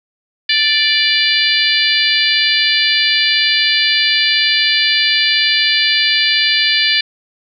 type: harmonic tone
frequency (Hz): 587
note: D5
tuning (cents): -1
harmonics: 3 / 4 / 5 / 6 / 7 / 8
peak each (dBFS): -18 / -18 / -18 / -18 / -18 / -18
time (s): 0.49-7.01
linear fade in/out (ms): 5
effects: none